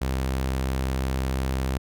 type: tone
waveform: sawtooth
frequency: 65.7 Hz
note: C2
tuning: 8 cents sharp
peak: -20 dBFS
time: 0.01-1.78 s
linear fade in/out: 10 ms
effects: none